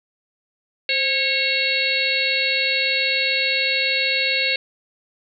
harmonic tone with a mistuned harmonic, 547 Hz, C#5, 23 cents flat, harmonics 1 / 3 / 4 / 5 / 6 / 7 / 8, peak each -29 / -31 / -23 / -23 / -34 / -25 / -25 dBFS, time 0.89-4.56 s, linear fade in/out 2 ms, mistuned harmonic 1, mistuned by -69 cents, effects none

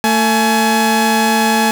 sawtooth tone pair together, 224.1 / 846.1 Hz, A3 / G#5, +32 / +32 cents, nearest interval octave + major seventh, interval 2300 cents, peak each -10 dBFS, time 0.04-1.71 s, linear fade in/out 0 ms, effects none

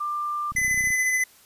sine tone, 1190 Hz, D6, 22 cents sharp, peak -25 dBFS, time 0-0.52 s, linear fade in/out 10 ms
click train, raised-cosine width 5 ms, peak -28 dBFS, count 13, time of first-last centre 0.52-0.905 s, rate 31.2 Hz
square tone with tremolo, 2018 Hz, B6, 37 cents sharp, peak -20 dBFS, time 0.56-1.24 s, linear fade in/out 5 ms, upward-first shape sine, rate 14 Hz, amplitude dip 30%
effects white hiss -54 dBFS RMS until 1.45 s + resampled to 32000 Hz

